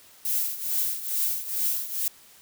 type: noise with tremolo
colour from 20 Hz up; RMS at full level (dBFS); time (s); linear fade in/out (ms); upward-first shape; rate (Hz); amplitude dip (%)
violet; -24; 0.25-2.08; 2; triangle; 2.3; 80
effects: white hiss -53 dBFS RMS until 2.41 s